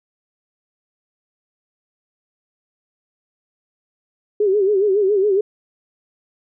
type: tone with vibrato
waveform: sine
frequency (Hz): 400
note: G4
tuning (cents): +35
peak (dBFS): -13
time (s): 4.4-5.41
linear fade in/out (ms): 5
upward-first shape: sine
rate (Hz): 7.2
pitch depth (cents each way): 110
effects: none